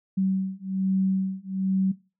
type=beating tone pair; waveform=sine; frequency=190 / 191.2 Hz; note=F#3 / G3; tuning=+46 / -43 cents; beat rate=1.2 Hz; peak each=-26 dBFS; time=0.17-1.92 s; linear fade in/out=10 ms; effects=noise-tail reverb RT60 0.3 s tail -19 dB re dry